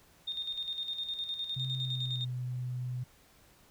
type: tone with tremolo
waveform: sine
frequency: 3665 Hz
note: A#7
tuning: 30 cents flat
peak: -32 dBFS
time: 0.27-2.25 s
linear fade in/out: 10 ms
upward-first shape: square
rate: 9.8 Hz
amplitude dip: 55%
type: tone with pitch glide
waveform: sine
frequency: 130.81 to 125.05 Hz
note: C3 to B2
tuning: 0 to +22 cents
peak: -33 dBFS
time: 1.56-3.04 s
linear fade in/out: 10 ms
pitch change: -78 cents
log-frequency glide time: 1.75-2.18 s
effects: tanh soft clip ceiling -23 dBFS + pink hiss -62 dBFS RMS until 3.7 s